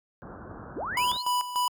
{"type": "low-pass noise", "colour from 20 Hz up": "pink", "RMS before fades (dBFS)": -42, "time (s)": [0.22, 1.17], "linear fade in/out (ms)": 0, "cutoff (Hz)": 1600, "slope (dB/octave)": 96}
{"type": "linear sweep", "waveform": "sine", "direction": "up", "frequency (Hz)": [124.9, 4435], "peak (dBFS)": -30, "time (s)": [0.75, 1.23], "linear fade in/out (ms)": 20}
{"type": "tone with tremolo", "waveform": "square", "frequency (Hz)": 987.8, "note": "B5", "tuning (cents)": 0, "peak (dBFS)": -24, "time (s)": [0.97, 1.68], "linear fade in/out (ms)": 2, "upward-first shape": "square", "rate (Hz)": 3.4, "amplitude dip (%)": 70}
{"effects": ["high-pass 60 Hz 12 dB/octave"]}